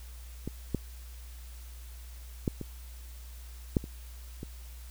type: clicks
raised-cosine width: 3 ms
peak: -21 / -15 / -14 / -23 / -11 / -28 / -25 dBFS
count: 7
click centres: 0.476 / 0.747 / 2.478 / 2.613 / 3.768 / 3.841 / 4.431 s
effects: added 60 Hz sine -43 dBFS peak until 4.9 s + white hiss -55 dBFS RMS until 4.9 s